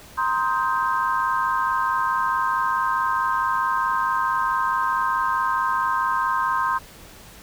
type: chord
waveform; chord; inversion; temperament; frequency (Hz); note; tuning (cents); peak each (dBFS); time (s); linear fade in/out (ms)
sine; C minor seventh; third; just; 941.9 / 1046.5 / 1255.8 / 1569.8; Bb5 / C6 / Eb6 / G6; +18 / 0 / +16 / +2; -27 / -22 / -27 / -27; 0.17-6.79; 20
effects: pink hiss -45 dBFS RMS until 7.42 s